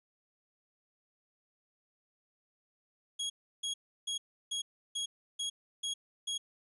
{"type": "tone bursts", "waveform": "sawtooth", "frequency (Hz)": 3309, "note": "G#7", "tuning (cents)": -7, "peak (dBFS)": -30, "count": 8, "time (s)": [3.19, 6.38], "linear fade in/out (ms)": 10, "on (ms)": 110, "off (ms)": 330, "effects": ["resampled to 24000 Hz"]}